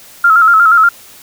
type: tone with vibrato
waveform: sine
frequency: 1344 Hz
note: E6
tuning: 33 cents sharp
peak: -4 dBFS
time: 0.24-0.89 s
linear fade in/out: 5 ms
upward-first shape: square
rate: 8.4 Hz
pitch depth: 64 cents each way
effects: white hiss -38 dBFS RMS until 1.22 s